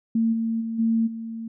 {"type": "tone with level steps", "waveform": "sine", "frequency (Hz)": 226.5, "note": "A#3", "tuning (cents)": -50, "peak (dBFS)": [-18, -22, -26, -18, -30], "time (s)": [0.15, 1.48], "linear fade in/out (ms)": 5, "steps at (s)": [0.32, 0.6, 0.78, 1.06], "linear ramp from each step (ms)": 20, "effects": []}